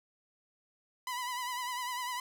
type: tone with vibrato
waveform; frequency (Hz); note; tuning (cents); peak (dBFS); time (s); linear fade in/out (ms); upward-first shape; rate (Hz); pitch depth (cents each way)
sawtooth; 992; B5; +7; -31; 1.07-2.2; 2; triangle; 10; 66
effects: none